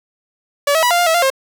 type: tone with pitch steps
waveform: sawtooth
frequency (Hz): 572 / 644 / 978 / 696 / 703 / 649 / 695 / 534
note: D5 / E5 / B5 / F5 / F5 / E5 / F5 / C5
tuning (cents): -46 / -41 / -17 / -6 / +11 / -27 / -9 / +35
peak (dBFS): -8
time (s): 0.67-1.302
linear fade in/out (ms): 5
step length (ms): 79
effects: none